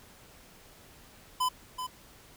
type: tone with echo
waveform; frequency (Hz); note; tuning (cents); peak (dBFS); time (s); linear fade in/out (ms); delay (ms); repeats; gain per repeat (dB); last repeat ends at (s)
square; 1010; B5; +39; -26; 1.4-1.49; 10; 380; 1; -8; 1.87
effects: pink hiss -55 dBFS RMS until 2.36 s